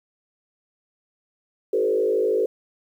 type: tone with frequency modulation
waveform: sine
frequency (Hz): 440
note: A4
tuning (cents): 0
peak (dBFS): -18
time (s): 1.73-2.46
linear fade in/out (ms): 5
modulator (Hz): 52.4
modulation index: 1.3
effects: 9-bit